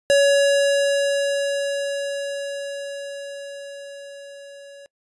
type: tone with level ramp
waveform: square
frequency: 562 Hz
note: C#5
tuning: 24 cents sharp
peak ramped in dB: -13 to -41 dBFS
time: 0.1-4.86 s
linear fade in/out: 0 ms
effects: noise-tail reverb RT60 0.1 s tail -24 dB re dry + resampled to 24000 Hz